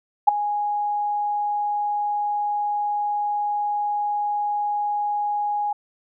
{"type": "tone with ADSR envelope", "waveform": "sine", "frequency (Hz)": 828, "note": "G#5", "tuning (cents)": -5, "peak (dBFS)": -6, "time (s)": [0.27, 5.73], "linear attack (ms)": 15, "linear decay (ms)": 8, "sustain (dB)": -15, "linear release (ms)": 6, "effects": []}